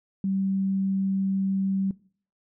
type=tone; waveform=sine; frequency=193.3 Hz; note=G3; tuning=24 cents flat; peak=-23 dBFS; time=0.24-1.91 s; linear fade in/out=2 ms; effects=noise-tail reverb RT60 0.5 s tail -21 dB re dry